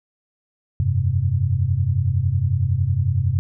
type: chord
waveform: sine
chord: F suspended second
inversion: none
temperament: just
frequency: 87.31 / 98.22 / 130.96 Hz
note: F2 / G2 / C3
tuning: 0 / +4 / +2 cents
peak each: -23 / -20 / -21 dBFS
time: 0.8-3.39 s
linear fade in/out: 0 ms
effects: none